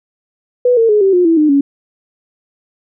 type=tone with pitch steps; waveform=sine; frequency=493.9 / 455.5 / 420.1 / 387.5 / 357.4 / 329.6 / 304 / 280.4 Hz; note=B4 / A#4 / G#4 / G4 / F4 / E4 / D#4 / C#4; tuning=0 / -40 / +20 / -20 / +40 / 0 / -40 / +20 cents; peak=-7 dBFS; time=0.65-1.61 s; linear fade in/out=5 ms; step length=120 ms; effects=none